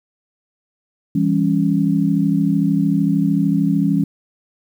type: chord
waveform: sine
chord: C# diminished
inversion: first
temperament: just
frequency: 166.31 / 199.57 / 277.2 Hz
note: E3 / G3 / C#4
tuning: +16 / +31 / 0 cents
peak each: -18 dBFS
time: 1.15-4.04 s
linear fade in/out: 5 ms
effects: 8-bit